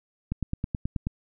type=click train; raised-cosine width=5 ms; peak=-15 dBFS; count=8; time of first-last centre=0.32-1.069 s; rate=9.34 Hz; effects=none